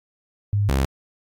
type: tone pair in turn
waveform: sine / sawtooth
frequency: 102.2 / 67.41 Hz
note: G#2 / C#2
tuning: -27 / -48 cents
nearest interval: perfect fifth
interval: 721 cents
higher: first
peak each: -17 / -14 dBFS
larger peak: second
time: 0.53-0.69 / 0.69-0.85 s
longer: neither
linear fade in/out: 0 ms
effects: AAC 64 kbps